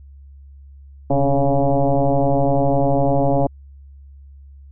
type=tone with frequency modulation; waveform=sine; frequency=281.9 Hz; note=C#4; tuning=29 cents sharp; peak=-13 dBFS; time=1.1-3.47 s; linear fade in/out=5 ms; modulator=138 Hz; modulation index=3.4; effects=added 69 Hz sine -39 dBFS peak until 4.71 s